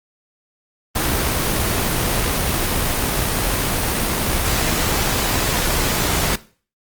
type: noise with amplitude modulation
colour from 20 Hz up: pink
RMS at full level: -18 dBFS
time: 0.95-6.36 s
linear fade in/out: 10 ms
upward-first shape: sine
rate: 60.4 Hz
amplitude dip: 25%
effects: noise-tail reverb RT60 0.4 s tail -18 dB re dry + Opus 24 kbps